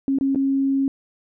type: tone with dropouts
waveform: sine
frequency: 272.1 Hz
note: C#4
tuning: 32 cents flat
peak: -17 dBFS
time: 0.08-0.88 s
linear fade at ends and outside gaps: 1 ms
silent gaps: 0.186-0.21 / 0.348-0.358 s
effects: none